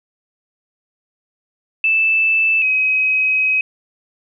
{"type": "tone pair in turn", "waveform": "sine", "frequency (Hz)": [2637, 2536], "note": ["E7", "D#7"], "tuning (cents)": [0, 32], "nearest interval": "minor second", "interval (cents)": 68, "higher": "first", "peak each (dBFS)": [-12, -13], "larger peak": "first", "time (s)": [[1.84, 2.62], [2.62, 3.61]], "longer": "second", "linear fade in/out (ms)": 2, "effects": []}